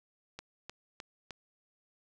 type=click train; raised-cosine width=0.2 ms; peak=-25 dBFS; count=4; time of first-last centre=0.39-1.307 s; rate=3.27 Hz; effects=none